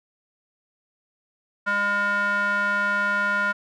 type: tone with band-pass filter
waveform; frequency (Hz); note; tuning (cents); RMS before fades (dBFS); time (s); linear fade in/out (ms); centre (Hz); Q
square; 203; G#3; -39; -23; 1.66-3.53; 20; 1400; 4.9
effects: none